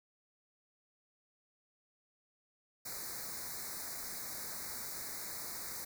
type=band-stop noise; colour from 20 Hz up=white; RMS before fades=-43 dBFS; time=2.85-5.85 s; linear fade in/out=10 ms; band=2300 to 3900 Hz; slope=96 dB/octave; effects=none